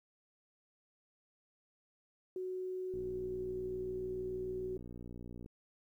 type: tone with pitch glide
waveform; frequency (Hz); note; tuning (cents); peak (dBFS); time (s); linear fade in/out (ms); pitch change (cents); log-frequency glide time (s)
sine; 370 to 372.6; F#4 to F#4; 0 to +12; -37; 2.36-4.77; 2; +12; 2.6-3.98
type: click train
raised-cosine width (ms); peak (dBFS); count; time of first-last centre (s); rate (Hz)
3; -37; 152; 2.94-5.461; 59.9
effects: 12-bit